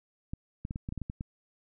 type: clicks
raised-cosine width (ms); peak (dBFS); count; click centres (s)
5; -23; 10; 0.335 / 0.651 / 0.709 / 0.759 / 0.889 / 0.924 / 0.977 / 1.017 / 1.099 / 1.209
effects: none